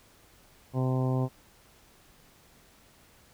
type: harmonic tone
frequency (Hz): 129.3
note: C3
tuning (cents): -20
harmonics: 1 / 2 / 3 / 4 / 5 / 6 / 7 / 8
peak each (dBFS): -26 / -32 / -36 / -38 / -40 / -42 / -43 / -44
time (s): 0.73-1.29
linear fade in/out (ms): 50
effects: pink hiss -59 dBFS RMS until 3.33 s